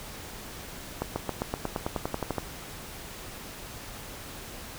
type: accelerating click train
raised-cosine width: 1 ms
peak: -14 dBFS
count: 14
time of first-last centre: 1.02-2.383 s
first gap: 140 ms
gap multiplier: 0.95
effects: pink hiss -42 dBFS RMS until 4.78 s